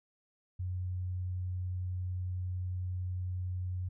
sine tone, 91.1 Hz, F#2, 26 cents flat, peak -33 dBFS, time 0.59-3.89 s, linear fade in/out 10 ms, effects none

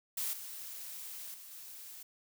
blue noise with level steps, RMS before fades -36 / -45 / -51 / -49 dBFS, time 0.17-2.03 s, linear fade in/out 5 ms, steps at 0.33 / 1.34 / 1.51 s, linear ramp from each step 2 ms, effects none

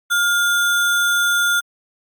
sine tone with sample-and-hold, 1413 Hz, F6, 20 cents sharp, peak -14 dBFS, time 0.1-1.61 s, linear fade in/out 20 ms, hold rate 4900 Hz, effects Opus 48 kbps

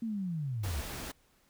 sine linear sweep, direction down, 233.9 to 64.7 Hz, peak -32 dBFS, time 0.02-0.81 s, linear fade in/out 5 ms
pink noise, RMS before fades -41 dBFS, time 0.63-1.12 s, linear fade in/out 10 ms
effects pink hiss -68 dBFS RMS until 1.49 s

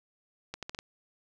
accelerating click train, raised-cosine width 0.2 ms, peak -20 dBFS, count 5, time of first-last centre 0.54-0.789 s, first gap 87 ms, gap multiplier 0.78, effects none

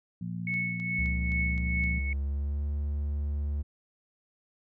harmonic tone, 58.2 Hz, A#1, 2 cents flat, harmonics 2 / 3 / 4, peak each -38 / -34 / -44 dBFS, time 0.21-1.99 s, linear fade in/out 5 ms
sine tone with tremolo, 2205 Hz, C#7, 10 cents flat, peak -27 dBFS, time 0.47-2.13 s, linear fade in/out 2 ms, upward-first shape triangle, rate 2.4 Hz, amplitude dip 70%
click train, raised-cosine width 0.2 ms, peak -33 dBFS, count 6, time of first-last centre 0.54-1.839 s, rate 3.85 Hz
triangle tone with pitch glide, 67.8 to 72.67 Hz, C#2 to D2, -38 to -18 cents, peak -26 dBFS, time 0.98-3.63 s, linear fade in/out 20 ms, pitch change +120 cents, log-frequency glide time 1.93-2.65 s
effects none

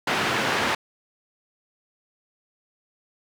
white band-pass noise, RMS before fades -24 dBFS, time 0.07-0.75 s, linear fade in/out 5 ms, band 120 to 2200 Hz, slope 12 dB/octave, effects none

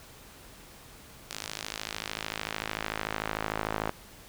sawtooth tone with band-pass filter sweep, 53.4 Hz, G#1, 49 cents sharp, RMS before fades -36 dBFS, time 1.3-3.9 s, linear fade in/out 0 ms, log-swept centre 6000 to 1000 Hz, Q 0.83, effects pink hiss -51 dBFS RMS until 4.28 s

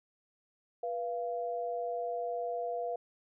sine tone pair together, 487.2 / 689 Hz, B4 / F5, -24 / -24 cents, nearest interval tritone, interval 600 cents, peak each -36 / -35 dBFS, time 0.83-2.96 s, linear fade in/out 5 ms, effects none

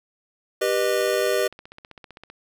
square chord, G augmented, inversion none, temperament just, 392 / 490 / 612.5 Hz, G4 / B4 / D#5, 0 / -14 / -27 cents, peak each -25 dBFS, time 0.61-1.48 s, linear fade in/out 10 ms
click train, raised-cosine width 0.3 ms, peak -26 dBFS, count 21, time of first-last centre 1.01-2.3 s, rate 15.5 Hz
effects none

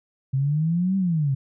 sine exponential two-way sweep, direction up then down, 130.81 to 196 to 130.81 Hz, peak -19 dBFS, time 0.33-1.35 s, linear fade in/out 10 ms, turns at 0.97 s, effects none

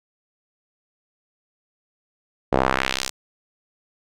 sawtooth tone with band-pass filter sweep, 65.41 Hz, C2, in tune, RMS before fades -22 dBFS, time 2.52-3.1 s, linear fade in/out 10 ms, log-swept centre 540 to 7000 Hz, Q 1.2, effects none

